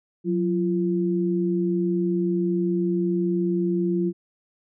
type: tone pair together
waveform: sine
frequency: 181.91 / 343.4 Hz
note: F#3 / F4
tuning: -29 / -29 cents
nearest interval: major seventh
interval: 1100 cents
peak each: -23 dBFS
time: 0.24-4.13 s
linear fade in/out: 50 ms
effects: none